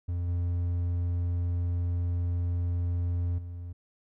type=tone with level steps; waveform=triangle; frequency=87.31 Hz; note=F2; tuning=in tune; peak=-26 / -24 / -34 dBFS; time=0.08-3.73 s; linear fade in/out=10 ms; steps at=0.28 / 3.38 s; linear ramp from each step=5 ms; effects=none